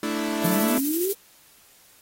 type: chord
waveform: sawtooth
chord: A suspended fourth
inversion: none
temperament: equal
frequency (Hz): 220 / 293.7 / 329.6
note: A3 / D4 / E4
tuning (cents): 0 / 0 / 0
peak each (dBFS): -25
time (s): 0.03-0.78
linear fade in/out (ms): 2
type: noise with tremolo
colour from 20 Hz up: violet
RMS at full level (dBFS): -26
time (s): 0.43-1.14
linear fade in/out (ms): 20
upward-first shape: square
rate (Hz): 12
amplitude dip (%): 35
type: exponential sweep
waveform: sine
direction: up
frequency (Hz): 168.1 to 410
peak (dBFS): -23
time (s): 0.44-1.13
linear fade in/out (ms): 10
effects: white hiss -55 dBFS RMS until 2.01 s + AAC 48 kbps